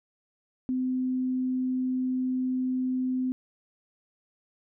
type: tone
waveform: sine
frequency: 256.1 Hz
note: C4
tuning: 37 cents flat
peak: -25 dBFS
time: 0.69-3.32 s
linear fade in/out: 0 ms
effects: none